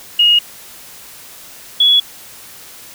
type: tone pair in turn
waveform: sine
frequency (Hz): 2870 / 3379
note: F7 / G#7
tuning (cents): +47 / +29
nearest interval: minor third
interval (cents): 282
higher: second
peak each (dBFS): -7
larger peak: neither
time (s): 0.19-0.39 / 1.8-2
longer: neither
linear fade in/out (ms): 5
effects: white hiss -37 dBFS RMS until 2.94 s